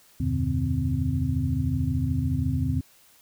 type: tone cluster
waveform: sine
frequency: 79.2 / 92.8 / 122 / 147.6 / 258 Hz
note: D#2 / F#2 / B2 / D3 / C4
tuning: +31 / +6 / -21 / +9 / -24 cents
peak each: -29 dBFS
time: 0.2-2.81 s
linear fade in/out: 5 ms
effects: white hiss -57 dBFS RMS until 3.21 s